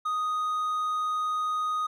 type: tone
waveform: triangle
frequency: 1244.5 Hz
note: D#6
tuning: in tune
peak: -24 dBFS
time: 0.05-1.87 s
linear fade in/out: 10 ms
effects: none